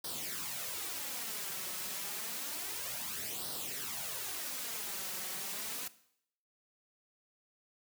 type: noise with flanger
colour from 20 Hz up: white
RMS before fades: -40 dBFS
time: 0.04-5.88 s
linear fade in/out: 5 ms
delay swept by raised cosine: 0.21 to 5.41 ms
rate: 0.29 Hz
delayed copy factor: +0.65
effects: noise-tail reverb RT60 0.7 s tail -17 dB re dry + high-pass 100 Hz 12 dB/octave